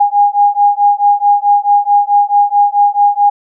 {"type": "beating tone pair", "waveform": "sine", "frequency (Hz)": [815, 819.6], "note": ["G#5", "G#5"], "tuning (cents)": [-33, -23], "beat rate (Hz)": 4.6, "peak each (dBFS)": -10, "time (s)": [0, 3.3], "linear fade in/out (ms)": 10, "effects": []}